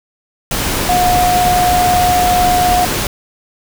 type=tone in noise; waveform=sine; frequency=720 Hz; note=F#5; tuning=47 cents flat; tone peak=-10 dBFS; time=0.89-2.85 s; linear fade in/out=2 ms; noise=pink; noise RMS=-17 dBFS; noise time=0.51-3.07 s; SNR=+4 dB; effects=none